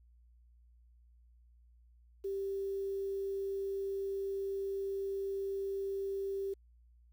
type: tone with quantisation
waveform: sine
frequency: 392 Hz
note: G4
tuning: in tune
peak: -34 dBFS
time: 2.24-6.54 s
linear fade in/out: 10 ms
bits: 10
effects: added 59 Hz sine -60 dBFS peak until 7.12 s